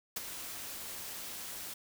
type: noise with ADSR envelope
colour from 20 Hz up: white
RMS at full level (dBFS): -34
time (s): 0.16-1.74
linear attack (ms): 8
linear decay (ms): 21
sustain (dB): -9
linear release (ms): 7
effects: none